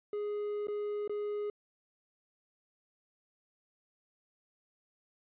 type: tone with dropouts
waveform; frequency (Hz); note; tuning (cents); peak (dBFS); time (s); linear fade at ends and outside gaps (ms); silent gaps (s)
triangle; 415.3; G#4; 0; -31; 0.13-1.5; 2; 0.671-0.683 / 1.077-1.095
effects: resampled to 8000 Hz